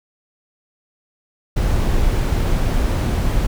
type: noise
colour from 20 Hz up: brown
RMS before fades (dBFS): -17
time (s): 1.56-3.47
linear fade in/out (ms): 10
effects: none